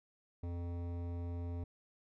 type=tone with hard clipping; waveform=sine; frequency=86.5 Hz; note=F2; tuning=16 cents flat; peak=-40 dBFS; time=0.43-1.64 s; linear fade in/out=5 ms; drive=15 dB; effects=none